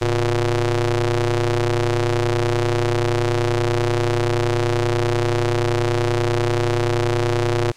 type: ring-modulated tone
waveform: sawtooth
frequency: 123.1 Hz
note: B2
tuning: 5 cents flat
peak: -10 dBFS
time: 0.01-7.72 s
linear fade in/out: 10 ms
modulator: 231 Hz
effects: white hiss -48 dBFS RMS until 7.76 s + low-pass 7000 Hz 12 dB/octave